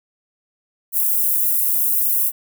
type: high-pass noise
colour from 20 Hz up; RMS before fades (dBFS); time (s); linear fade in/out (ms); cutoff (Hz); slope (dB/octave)
white; -18; 0.92-2.32; 50; 11000; 24
effects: none